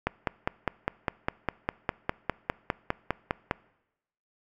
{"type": "click train", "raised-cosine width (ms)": 0.5, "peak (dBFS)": -10, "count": 18, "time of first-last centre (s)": [0.07, 3.511], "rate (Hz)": 4.94, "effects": ["noise-tail reverb RT60 0.9 s tail -22 dB re dry"]}